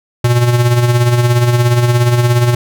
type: tone with tremolo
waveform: square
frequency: 120.9 Hz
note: B2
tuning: 36 cents flat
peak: -7 dBFS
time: 0.24-2.55 s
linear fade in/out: 5 ms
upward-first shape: sine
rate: 17 Hz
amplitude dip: 50%
effects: none